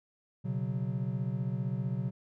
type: chord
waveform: triangle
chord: B suspended second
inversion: none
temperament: just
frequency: 123.47 / 138.9 / 185.21 Hz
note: B2 / C#3 / F#3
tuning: 0 / +4 / +2 cents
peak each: -32 / -33 / -34 dBFS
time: 0.44-2.11 s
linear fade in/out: 20 ms
effects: none